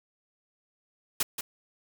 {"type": "noise with echo", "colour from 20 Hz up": "white", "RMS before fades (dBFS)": -26, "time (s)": [1.2, 1.23], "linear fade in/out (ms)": 5, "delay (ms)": 180, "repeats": 1, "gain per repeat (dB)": -8, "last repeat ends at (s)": 1.41, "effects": []}